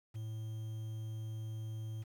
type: tone with quantisation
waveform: triangle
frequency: 110 Hz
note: A2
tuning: in tune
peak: -37 dBFS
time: 0.14-2.04 s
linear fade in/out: 20 ms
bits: 10
effects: none